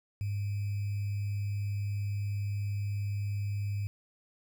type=tone with sample-and-hold; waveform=sine; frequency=101.5 Hz; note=G#2; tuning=39 cents flat; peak=-30 dBFS; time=0.21-3.87 s; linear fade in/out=0 ms; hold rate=2450 Hz; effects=none